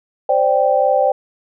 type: chord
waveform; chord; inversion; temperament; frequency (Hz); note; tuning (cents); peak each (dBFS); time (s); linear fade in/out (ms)
sine; C suspended second; none; equal; 523.3 / 587.3 / 784; C5 / D5 / G5; 0 / 0 / 0; -16; 0.29-1.12; 5
effects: none